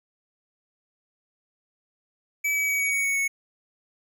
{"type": "tone with pitch steps", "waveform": "square", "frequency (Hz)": [2295, 2280, 2266, 2252, 2237, 2223, 2209], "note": ["D7", "C#7", "C#7", "C#7", "C#7", "C#7", "C#7"], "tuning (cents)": [-40, 48, 37, 27, 15, 4, -7], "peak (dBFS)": -23, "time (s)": [2.44, 3.28], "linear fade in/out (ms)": 10, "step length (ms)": 120, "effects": []}